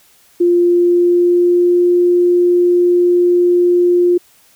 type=tone with pitch glide; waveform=sine; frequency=349.2 to 352.8 Hz; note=F4 to F4; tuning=0 to +18 cents; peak=-8 dBFS; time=0.4-4.18 s; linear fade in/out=10 ms; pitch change=+18 cents; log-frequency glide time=0.57-1.86 s; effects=white hiss -50 dBFS RMS until 4.55 s